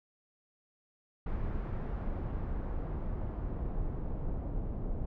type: noise with low-pass filter sweep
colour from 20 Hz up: brown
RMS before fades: -35 dBFS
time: 1.26-5.06 s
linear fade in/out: 5 ms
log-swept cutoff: 1600 to 680 Hz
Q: 0.83
effects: none